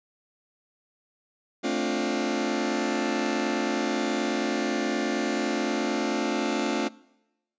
sawtooth chord, D minor seventh, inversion second, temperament just, 220.2 / 264.3 / 293.7 / 352.4 Hz, A3 / C4 / D4 / F4, +2 / +18 / 0 / +16 cents, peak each -28 / -26 / -26 / -26 dBFS, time 1.63-6.89 s, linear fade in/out 20 ms, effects noise-tail reverb RT60 0.9 s tail -22 dB re dry + resampled to 16000 Hz

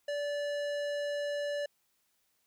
sine tone with tanh clipping, 580 Hz, D5, 22 cents flat, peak -34 dBFS, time 0.08-1.66 s, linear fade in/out 5 ms, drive 18 dB, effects white hiss -75 dBFS RMS until 2.46 s

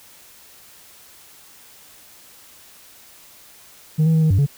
sine tone with pitch steps, 155.7 / 161.5 / 159.4 / 157.1 / 95.9 / 142.1 Hz, D#3 / E3 / D#3 / D#3 / G2 / C#3, +2 / -35 / +42 / +17 / -37 / +43 cents, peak -10 dBFS, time 3.98-4.466 s, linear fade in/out 20 ms, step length 81 ms, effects tanh soft clip ceiling -12 dBFS + white hiss -47 dBFS RMS until 4.57 s

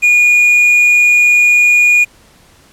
triangle tone with quantisation, 2441 Hz, D#7, 34 cents flat, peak -4 dBFS, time 0.02-2.05 s, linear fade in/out 20 ms, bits 5, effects pink hiss -46 dBFS RMS until 2.72 s + low-pass 12000 Hz 12 dB/octave

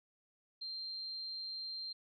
sine tone with amplitude modulation, 4166 Hz, C8, 8 cents flat, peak -39 dBFS, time 0.61-1.93 s, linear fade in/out 10 ms, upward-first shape sine, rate 156 Hz, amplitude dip 30%, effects none

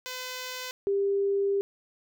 5% pulse / sine tone pair in turn, 507 / 397.6 Hz, B4 / G4, +45 / +25 cents, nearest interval major third, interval 420 cents, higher first, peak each -23 dBFS, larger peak neither, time 0.06-0.71 / 0.87-1.61 s, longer second, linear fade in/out 0 ms, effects none

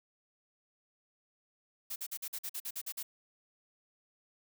blue noise bursts, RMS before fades -39 dBFS, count 11, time 1.9-3.03 s, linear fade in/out 10 ms, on 60 ms, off 47 ms, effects none

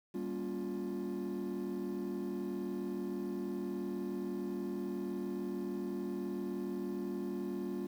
triangle chord, G half-diminished seventh, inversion none, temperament just, 196 / 235.2 / 282.2 / 352.8 Hz, G3 / Bb3 / Db4 / F4, 0 / +16 / +31 / +18 cents, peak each -38 / -40 / -40 / -37 dBFS, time 0.14-7.87 s, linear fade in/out 10 ms, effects tanh soft clip ceiling -29 dBFS + 10-bit

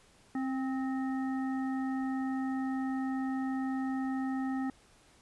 harmonic tone with a mistuned harmonic, 264.5 Hz, C4, 19 cents sharp, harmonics 1 / 3 / 5 / 7, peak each -31 / -41 / -47 / -47 dBFS, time 0.35-4.7 s, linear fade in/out 2 ms, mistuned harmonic 5, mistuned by -46 cents, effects pink hiss -62 dBFS RMS until 5.21 s + resampled to 24000 Hz

